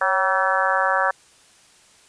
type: harmonic tone with a mistuned harmonic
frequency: 191 Hz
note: G3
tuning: 45 cents flat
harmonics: 3 / 4 / 5 / 6 / 7 / 8 / 9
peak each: -25 / -25 / -25 / -25 / -25 / -25 / -25 dBFS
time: 0.01-1.11 s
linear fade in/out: 5 ms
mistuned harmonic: 3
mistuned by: -54 cents
effects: white hiss -53 dBFS RMS until 2.08 s + resampled to 22050 Hz